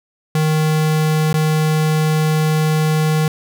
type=tone with dropouts; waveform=square; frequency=155.56 Hz; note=D#3; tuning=in tune; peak=-14 dBFS; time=0.35-3.28 s; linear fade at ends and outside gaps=2 ms; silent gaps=1.329-1.34 s; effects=none